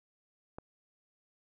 click, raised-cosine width 1 ms, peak -28 dBFS, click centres 0.585 s, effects none

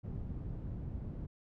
white low-pass noise, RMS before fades -41 dBFS, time 0.03-1.27 s, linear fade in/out 20 ms, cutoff 130 Hz, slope 12 dB/octave, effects none

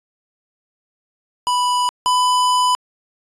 square tone pair in turn, 987.8 / 998.1 Hz, B5 / B5, 0 / +18 cents, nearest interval unison, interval 18 cents, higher second, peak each -16 / -14 dBFS, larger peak second, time 1.47-1.89 / 2.06-2.75 s, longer second, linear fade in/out 0 ms, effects resampled to 24000 Hz

